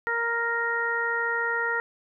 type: harmonic tone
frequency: 466.2 Hz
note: A#4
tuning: in tune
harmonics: 1 / 2 / 3 / 4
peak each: -32 / -32 / -28 / -28 dBFS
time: 0.07-1.8 s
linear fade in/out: 0 ms
effects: none